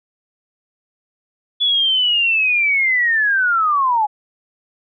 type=linear sweep; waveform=sine; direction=down; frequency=3438 to 820 Hz; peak=-13 dBFS; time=1.6-4.07 s; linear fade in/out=20 ms; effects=none